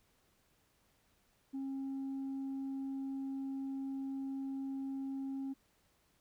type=tone; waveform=sine; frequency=270.4 Hz; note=C#4; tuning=43 cents flat; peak=-35 dBFS; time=1.53-5.54 s; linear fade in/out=20 ms; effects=tanh soft clip ceiling -36 dBFS + pink hiss -73 dBFS RMS until 6.2 s